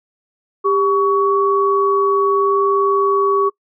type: tone pair together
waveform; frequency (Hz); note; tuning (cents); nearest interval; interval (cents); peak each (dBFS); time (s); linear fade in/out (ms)
sine; 397.1 / 1124.8; G4 / C#6; +22 / +25; octave + tritone; 1803; -15; 0.64-3.5; 20
effects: noise-tail reverb RT60 0.1 s tail -24 dB re dry